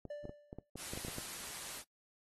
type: clicks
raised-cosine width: 2 ms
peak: -31 dBFS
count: 11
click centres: 0.053 / 0.254 / 0.294 / 0.529 / 0.586 / 0.757 / 0.935 / 0.975 / 1.049 / 1.083 / 1.184 s
type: tone with exponential decay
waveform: triangle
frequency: 587.3 Hz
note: D5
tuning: in tune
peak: -37 dBFS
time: 0.1-0.7 s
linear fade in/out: 5 ms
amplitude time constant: 130 ms
type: noise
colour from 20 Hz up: white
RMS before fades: -45 dBFS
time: 0.76-1.84 s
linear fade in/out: 50 ms
effects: noise-tail reverb RT60 0.1 s tail -19 dB re dry + AAC 32 kbps